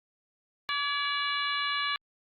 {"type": "harmonic tone with a mistuned harmonic", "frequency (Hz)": 576, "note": "D5", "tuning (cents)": -34, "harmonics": [2, 3, 4, 5, 6, 7], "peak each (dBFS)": [-32, -34, -35, -36, -37, -37], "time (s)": [0.69, 1.96], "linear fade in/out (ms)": 0, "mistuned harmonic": 3, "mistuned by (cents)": -40, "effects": ["Opus 48 kbps"]}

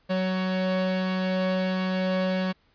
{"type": "tone pair together", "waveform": "45% pulse", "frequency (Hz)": [186.47, 558], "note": ["F#3", "C#5"], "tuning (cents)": [14, 11], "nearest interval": "octave + perfect fifth", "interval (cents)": 1897, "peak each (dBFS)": [-25, -29], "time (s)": [0.09, 2.53], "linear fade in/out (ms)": 20, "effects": ["pink hiss -65 dBFS RMS until 2.74 s", "resampled to 11025 Hz"]}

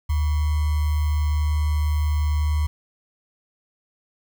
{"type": "tone with sample-and-hold", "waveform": "sine", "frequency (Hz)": 75.5, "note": "D2", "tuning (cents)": 48, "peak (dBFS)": -18, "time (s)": [0.09, 2.67], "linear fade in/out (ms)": 10, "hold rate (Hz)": 1050, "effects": []}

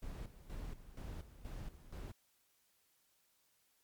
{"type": "noise with tremolo", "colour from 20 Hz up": "brown", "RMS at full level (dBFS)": -45, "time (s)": [0.02, 2.12], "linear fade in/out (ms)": 10, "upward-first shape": "square", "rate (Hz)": 2.1, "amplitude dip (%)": 75, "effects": ["white hiss -75 dBFS RMS until 3.83 s", "MP3 96 kbps"]}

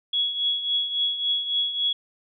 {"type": "tone with tremolo", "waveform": "sine", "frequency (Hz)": 3351, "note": "G#7", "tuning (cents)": 15, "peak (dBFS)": -19, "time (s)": [0.13, 1.93], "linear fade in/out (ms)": 5, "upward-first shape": "triangle", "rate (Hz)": 3.6, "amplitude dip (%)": 70, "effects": []}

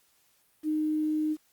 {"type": "tone with quantisation", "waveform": "sine", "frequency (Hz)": 307.9, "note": "D#4", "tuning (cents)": -18, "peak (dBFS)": -25, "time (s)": [0.63, 1.37], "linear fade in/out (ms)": 50, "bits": 9, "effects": ["white hiss -67 dBFS RMS until 1.52 s", "Opus 48 kbps"]}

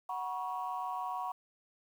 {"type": "chord", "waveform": "sine", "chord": "F# suspended fourth", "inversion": "none", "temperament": "equal with one note detuned", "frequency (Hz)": [740, 962.4, 1108.7], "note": ["F#5", "B5", "C#6"], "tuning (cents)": [0, -45, 0], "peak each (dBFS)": [-38, -38, -39], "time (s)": [0.09, 1.32], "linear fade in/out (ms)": 5, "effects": ["tanh soft clip ceiling -27 dBFS", "10-bit"]}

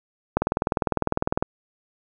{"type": "click train", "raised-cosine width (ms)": 1, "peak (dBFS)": -6, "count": 22, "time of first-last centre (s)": [0.37, 1.425], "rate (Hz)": 19.9, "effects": []}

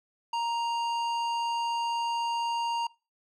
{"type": "tone", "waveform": "square", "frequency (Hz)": 934, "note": "A#5", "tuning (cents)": 3, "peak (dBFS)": -28, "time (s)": [0.33, 2.87], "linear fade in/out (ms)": 5, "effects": ["noise-tail reverb RT60 0.3 s tail -23 dB re dry", "low-pass 5000 Hz 12 dB/octave"]}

